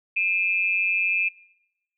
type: tone pair together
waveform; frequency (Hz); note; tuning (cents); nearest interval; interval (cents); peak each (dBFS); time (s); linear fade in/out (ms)
sine; 2409 / 2596; D7 / E7; +43 / -27; minor second; 130; -23; 0.16-1.29; 10
effects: noise-tail reverb RT60 1.0 s tail -23 dB re dry